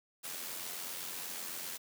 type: noise with amplitude modulation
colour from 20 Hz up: white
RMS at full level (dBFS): -40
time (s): 0.23-1.78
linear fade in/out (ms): 20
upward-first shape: sine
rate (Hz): 87.9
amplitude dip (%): 40
effects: high-pass 150 Hz 12 dB/octave